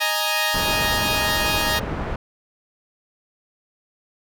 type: chord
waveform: 10% pulse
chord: D# suspended fourth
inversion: none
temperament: equal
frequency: 622.3 / 830.6 / 932.3 Hz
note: D#5 / G#5 / A#5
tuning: 0 / 0 / 0 cents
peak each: -16 dBFS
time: 0-1.8 s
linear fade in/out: 20 ms
type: low-pass noise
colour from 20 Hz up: pink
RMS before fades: -27 dBFS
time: 0.54-2.16 s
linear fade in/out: 5 ms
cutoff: 1500 Hz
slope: 12 dB/octave
effects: none